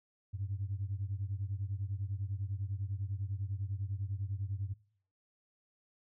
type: beating tone pair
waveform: sine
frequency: 95.1 / 105.1 Hz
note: F#2 / G#2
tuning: +48 / +21 cents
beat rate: 10 Hz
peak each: -36 / -38 dBFS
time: 0.33-4.74 s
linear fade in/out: 20 ms
effects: noise-tail reverb RT60 0.6 s tail -23 dB re dry + tanh soft clip ceiling -28 dBFS